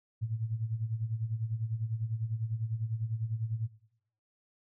sine tone with tremolo, 112 Hz, A2, 31 cents sharp, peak -28 dBFS, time 0.21-3.68 s, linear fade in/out 20 ms, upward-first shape sine, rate 10 Hz, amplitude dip 75%, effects noise-tail reverb RT60 0.8 s tail -22 dB re dry

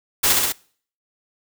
white noise with echo, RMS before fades -17 dBFS, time 0.23-0.33 s, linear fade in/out 10 ms, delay 65 ms, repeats 3, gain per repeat -2 dB, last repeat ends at 0.525 s, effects noise-tail reverb RT60 0.5 s tail -24 dB re dry

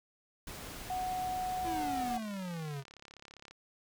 pink noise, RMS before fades -45 dBFS, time 0.47-2.17 s, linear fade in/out 2 ms
sine tone, 738 Hz, F#5, 5 cents flat, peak -33 dBFS, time 0.9-2.18 s, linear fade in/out 2 ms
square exponential sweep, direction down, 349.2 to 133.8 Hz, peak -38 dBFS, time 1.63-2.84 s, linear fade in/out 50 ms
click train, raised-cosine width 0.2 ms, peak -34 dBFS, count 50, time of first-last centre 2.11-3.51 s, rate 35 Hz
effects none

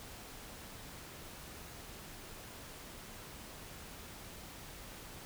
silence, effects pink hiss -50 dBFS RMS until 5.25 s

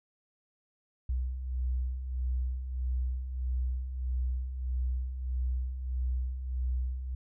sine beating tone pair, 61.74 / 63.34 Hz, B1 / B1, 0 / +44 cents, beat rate 1.6 Hz, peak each -38 / -30 dBFS, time 1.09-7.15 s, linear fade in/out 5 ms, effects none

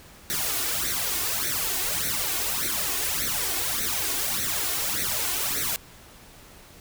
white noise with flanger, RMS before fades -27 dBFS, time 0.3-5.76 s, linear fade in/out 0 ms, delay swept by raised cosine 0.49 to 2.79 ms, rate 1.7 Hz, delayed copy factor +0.9, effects pink hiss -49 dBFS RMS until 6.8 s

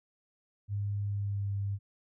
sine tone with pitch glide, 101.6 to 99.8 Hz, G#2 to G2, -38 to +32 cents, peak -30 dBFS, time 0.68-1.79 s, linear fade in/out 50 ms, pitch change -30 cents, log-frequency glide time 1.06-1.52 s, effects none

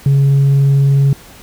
sine tone with vibrato, 138.59 Hz, C#3, in tune, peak -5 dBFS, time 0.06-1.13 s, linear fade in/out 2 ms, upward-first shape sine, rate 20 Hz, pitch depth 12 cents each way, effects tanh soft clip ceiling -6 dBFS + pink hiss -39 dBFS RMS until 1.42 s

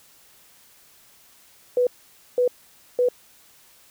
sine tone bursts, 493.9 Hz, B4, in tune, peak -16 dBFS, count 3, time 1.77-3.087 s, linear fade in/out 2 ms, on 99 ms, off 510 ms, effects white hiss -54 dBFS RMS until 3.9 s

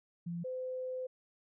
sine tone pair in turn, 171.3 / 511.7 Hz, F3 / C5, -33 / -39 cents, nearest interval octave + perfect fifth, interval 1894 cents, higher second, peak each -36 / -36 dBFS, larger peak neither, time 0.26-0.44 / 0.44-1.07 s, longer second, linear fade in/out 10 ms, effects none

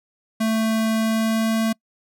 square tone with pitch glide, 221.8 to 223.2 Hz, A3 to A3, +14 to +25 cents, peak -19 dBFS, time 0.4-1.73 s, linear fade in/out 10 ms, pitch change +11 cents, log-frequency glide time 0.93-1.56 s, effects noise-tail reverb RT60 0.1 s tail -26 dB re dry

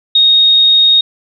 sine tone, 3729 Hz, A#7, in tune, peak -5 dBFS, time 0.15-1.01 s, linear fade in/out 5 ms, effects none

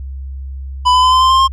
square tone with pitch steps, 997 / 1008 / 1019.1 / 1030.4 / 1041.7 / 1053.2 / 1064.9 Hz, B5 / B5 / C6 / C6 / C6 / C6 / C6, +16 / +35 / -46 / -27 / -8 / +11 / +30 cents, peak -8 dBFS, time 0.85-1.48 s, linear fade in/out 20 ms, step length 90 ms, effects added 67 Hz sine -23 dBFS peak until 1.52 s + low-pass 5000 Hz 12 dB/octave

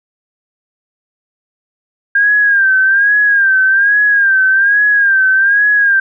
sine tone with vibrato, 1605 Hz, G6, 40 cents sharp, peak -7 dBFS, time 2.15-6 s, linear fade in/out 5 ms, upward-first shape sine, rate 1.2 Hz, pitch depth 80 cents each way, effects none

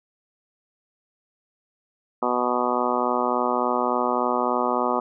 harmonic tone, 123.47 Hz, B2, in tune, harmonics 2 / 3 / 4 / 5 / 6 / 7 / 8 / 9 / 10, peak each -29 / -29 / -29 / -29 / -29 / -29 / -29 / -29 / -29 dBFS, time 2.22-5 s, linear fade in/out 5 ms, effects none

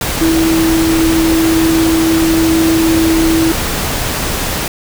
sine tone in noise, 325.5 Hz, E4, 22 cents flat, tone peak -9 dBFS, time 0.21-3.52 s, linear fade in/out 2 ms, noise pink, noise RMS -17 dBFS, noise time 0.01-4.68 s, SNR +5 dB, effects none

